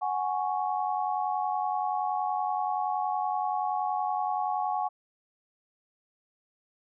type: chord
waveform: sine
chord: F# suspended second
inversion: none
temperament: equal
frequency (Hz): 740 / 830.6 / 1108.7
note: F#5 / G#5 / C#6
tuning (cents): 0 / 0 / 0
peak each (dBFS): -30 / -30 / -34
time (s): 0.01-4.89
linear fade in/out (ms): 20
effects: none